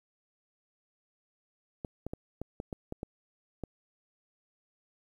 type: clicks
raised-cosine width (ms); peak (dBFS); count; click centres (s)
2; -23; 9; 1.848 / 2.066 / 2.135 / 2.416 / 2.601 / 2.728 / 2.924 / 3.031 / 3.637
effects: 10-bit